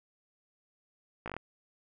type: slowing click train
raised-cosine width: 0.5 ms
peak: -23 dBFS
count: 6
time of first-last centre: 1.26-1.366 s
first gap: 17 ms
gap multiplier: 1.11
effects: none